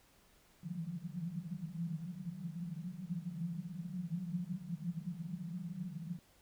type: band-pass noise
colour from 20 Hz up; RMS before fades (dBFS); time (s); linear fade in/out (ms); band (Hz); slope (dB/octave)
white; -42; 0.63-6.19; 2; 160 to 180; 96
effects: pink hiss -67 dBFS RMS until 6.41 s